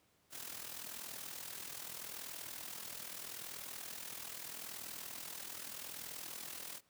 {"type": "noise with amplitude modulation", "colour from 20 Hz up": "white", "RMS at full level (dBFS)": -44, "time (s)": [0.3, 6.81], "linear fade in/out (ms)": 50, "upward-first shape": "sine", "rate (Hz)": 40.8, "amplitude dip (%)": 65, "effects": ["pink hiss -73 dBFS RMS until 6.89 s", "high-pass 80 Hz 12 dB/octave"]}